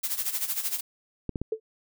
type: noise with tremolo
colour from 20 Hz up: blue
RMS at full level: -27 dBFS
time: 0.03-0.81 s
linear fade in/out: 10 ms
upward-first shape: sine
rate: 13 Hz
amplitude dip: 75%
type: clicks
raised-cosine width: 3 ms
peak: -17 dBFS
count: 3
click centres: 1.293 / 1.358 / 1.416 s
type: tone with exponential decay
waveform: sine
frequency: 440 Hz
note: A4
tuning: in tune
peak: -21 dBFS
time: 1.52-1.6 s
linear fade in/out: 5 ms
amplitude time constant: 17 ms
effects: none